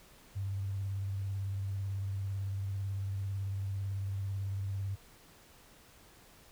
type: tone with vibrato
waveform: sine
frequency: 98 Hz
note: G2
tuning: in tune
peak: -33 dBFS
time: 0.35-4.96 s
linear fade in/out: 20 ms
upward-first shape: triangle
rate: 18 Hz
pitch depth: 41 cents each way
effects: pink hiss -59 dBFS RMS until 6.51 s